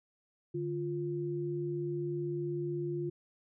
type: tone pair together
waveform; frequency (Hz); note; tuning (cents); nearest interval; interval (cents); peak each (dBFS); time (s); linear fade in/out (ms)
sine; 147.33 / 349.2; D3 / F4; +6 / 0; octave + minor third; 1494; -37 / -34; 0.54-3.1; 10
effects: none